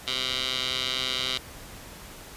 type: tone with band-pass filter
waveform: 15% pulse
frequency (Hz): 129.1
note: C3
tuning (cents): -23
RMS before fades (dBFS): -29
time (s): 0.07-1.38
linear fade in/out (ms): 5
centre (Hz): 3600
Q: 3.4
effects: pink hiss -44 dBFS RMS until 2.36 s + resampled to 32000 Hz